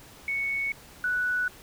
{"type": "tone pair in turn", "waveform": "sine", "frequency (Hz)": [2217, 1479.7], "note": ["C#7", "F#6"], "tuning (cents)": [0, 0], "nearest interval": "perfect fifth", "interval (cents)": 700, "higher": "first", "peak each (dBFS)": [-26, -24], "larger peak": "second", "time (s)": [[0.28, 0.72], [1.04, 1.48]], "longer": "neither", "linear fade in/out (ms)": 2, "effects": ["pink hiss -50 dBFS RMS until 1.62 s"]}